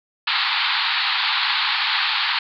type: band-pass noise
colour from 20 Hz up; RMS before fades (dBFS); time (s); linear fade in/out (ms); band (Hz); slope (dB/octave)
white; -21; 0.27-2.39; 5; 800 to 4500; 96
effects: none